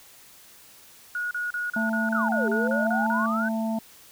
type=tone bursts; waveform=sine; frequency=1451 Hz; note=F#6; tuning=34 cents flat; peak=-26 dBFS; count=11; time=1.15-3.26 s; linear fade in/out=2 ms; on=160 ms; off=35 ms
type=harmonic tone; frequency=222.6 Hz; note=A3; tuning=20 cents sharp; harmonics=1 / 3 / 4; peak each=-25 / -32 / -36 dBFS; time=1.76-3.79 s; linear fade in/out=5 ms
type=exponential two-way sweep; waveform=sine; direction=down then up; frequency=1568 to 392.7 to 1563 Hz; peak=-26 dBFS; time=2.12-3.49 s; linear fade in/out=10 ms; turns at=2.49 s
effects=white hiss -51 dBFS RMS until 4.11 s